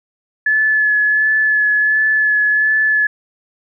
sine tone with vibrato, 1719 Hz, A6, 41 cents flat, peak -11 dBFS, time 0.46-3.07 s, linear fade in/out 5 ms, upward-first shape sine, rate 1.4 Hz, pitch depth 18 cents each way, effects none

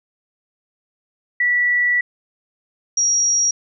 sine tone pair in turn, 1950 / 5684 Hz, B6 / F8, -23 / +30 cents, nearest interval octave + perfect fifth, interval 1853 cents, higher second, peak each -14 dBFS, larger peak neither, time 1.4-2.01 / 2.97-3.51 s, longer first, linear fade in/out 5 ms, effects none

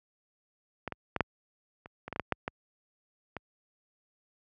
clicks, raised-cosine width 0.5 ms, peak -19 / -21 / -14 / -9 / -30 / -24 / -21 / -21 / -14 / -11 / -17 / -22 dBFS, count 12, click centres 0.877 / 0.923 / 1.163 / 1.207 / 1.859 / 2.08 / 2.127 / 2.161 / 2.197 / 2.323 / 2.479 / 3.367 s, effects high-pass 60 Hz 12 dB/octave

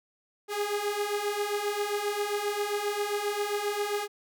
sawtooth beating tone pair, 407.1 / 414.6 Hz, G#4 / G#4, -35 / -3 cents, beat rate 7.5 Hz, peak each -29 / -26 dBFS, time 0.48-4.08 s, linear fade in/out 50 ms, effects none

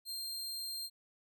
sawtooth tone, 4186 Hz, C8, in tune, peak -36 dBFS, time 0.05-0.9 s, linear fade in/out 50 ms, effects none

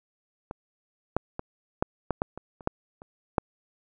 clicks, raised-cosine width 1 ms, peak -21 / -9 / -18 / -9 / -11 / -11 / -24 / -30 / -10 / -30 / -7 dBFS, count 11, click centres 0.511 / 1.166 / 1.394 / 1.825 / 2.107 / 2.219 / 2.376 / 2.608 / 2.674 / 3.019 / 3.382 s, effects none

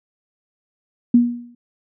sine tone with exponential decay, 240 Hz, B3, 49 cents flat, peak -6 dBFS, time 1.14-1.55 s, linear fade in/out 5 ms, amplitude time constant 87 ms, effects none

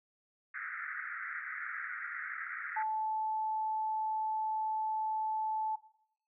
pink band-pass noise, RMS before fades -41 dBFS, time 0.54-2.83 s, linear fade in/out 5 ms, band 1300 to 2100 Hz, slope 96 dB/octave
sine tone, 871 Hz, A5, 18 cents flat, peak -31 dBFS, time 2.76-5.76 s, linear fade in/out 10 ms
effects noise-tail reverb RT60 0.7 s tail -17 dB re dry

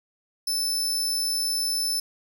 sawtooth tone, 5274 Hz, E8, in tune, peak -21 dBFS, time 0.47-2 s, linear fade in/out 5 ms, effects none

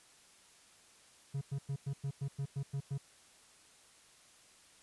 triangle tone bursts, 138.59 Hz, C#3, in tune, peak -32 dBFS, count 10, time 1.34-2.98 s, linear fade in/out 10 ms, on 74 ms, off 100 ms, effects white hiss -62 dBFS RMS until 4.82 s + resampled to 24000 Hz

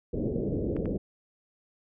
white low-pass noise, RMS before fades -30 dBFS, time 0.13-0.98 s, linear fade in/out 10 ms, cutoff 500 Hz, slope 48 dB/octave
clicks, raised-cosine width 0.5 ms, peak -29 dBFS, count 2, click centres 0.766 / 0.857 s
effects none

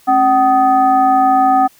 sine tone with frequency modulation, 760 Hz, F#5, 46 cents sharp, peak -8 dBFS, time 0.07-1.68 s, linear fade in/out 20 ms, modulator 489 Hz, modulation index 0.71, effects white hiss -49 dBFS RMS until 1.79 s

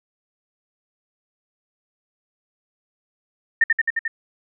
sine tone with echo, 1817 Hz, A#6, 45 cents flat, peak -11 dBFS, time 3.61-3.64 s, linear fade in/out 5 ms, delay 88 ms, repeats 5, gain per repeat -2 dB, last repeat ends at 4.08 s, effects none

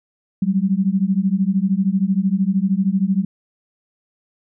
sine beating tone pair, 186.1 / 199.1 Hz, F#3 / G3, +10 / +27 cents, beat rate 13 Hz, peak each -18 dBFS, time 0.42-3.25 s, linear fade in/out 5 ms, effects none

